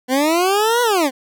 20% pulse linear two-way sweep, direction up then down, 246.9 to 493.9 to 246.9 Hz, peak -9 dBFS, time 0.08-1.11 s, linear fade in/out 50 ms, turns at 0.82 s, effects none

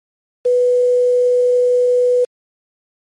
sine tone with quantisation, 493.9 Hz, B4, in tune, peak -10 dBFS, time 0.45-2.25 s, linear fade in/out 10 ms, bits 6, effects MP3 48 kbps

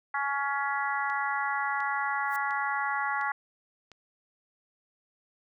harmonic tone, 280.1 Hz, C#4, 18 cents sharp, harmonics 3 / 4 / 5 / 6 / 7, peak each -32 / -33 / -34 / -35 / -35 dBFS, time 0.14-3.32 s, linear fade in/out 5 ms
click train, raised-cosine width 0.2 ms, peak -32 dBFS, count 5, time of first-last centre 1.1-3.917 s, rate 1.42 Hz
blue noise with exponential growth, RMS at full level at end -42 dBFS, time 2.24-2.36 s, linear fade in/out 1 ms, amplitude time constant 24 ms
effects none

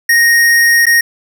square tone with dropouts, 1864.7 Hz, A#6, in tune, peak -7 dBFS, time 0.09-1.01 s, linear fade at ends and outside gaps 5 ms, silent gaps 0.856-0.866 s, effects none

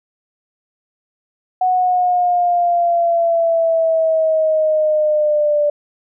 sine exponential sweep, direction down, 740 to 587.3 Hz, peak -12 dBFS, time 1.61-5.7 s, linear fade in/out 5 ms, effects none

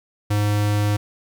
square tone, 103.83 Hz, G#2, in tune, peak -18 dBFS, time 0.3-0.97 s, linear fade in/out 10 ms, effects 10-bit

